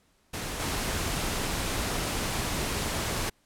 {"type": "noise with level steps", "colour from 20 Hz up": "pink", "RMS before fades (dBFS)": [-34, -30], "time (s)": [0.33, 3.3], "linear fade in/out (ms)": 10, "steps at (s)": 0.59, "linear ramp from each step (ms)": 20, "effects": ["pink hiss -67 dBFS RMS until 3.45 s", "low-pass 12000 Hz 12 dB/octave"]}